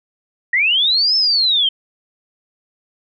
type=linear two-way sweep; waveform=sine; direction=up then down; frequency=1855 to 5310 to 3083 Hz; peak=-12 dBFS; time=0.53-1.69 s; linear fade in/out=5 ms; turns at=1.16 s; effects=none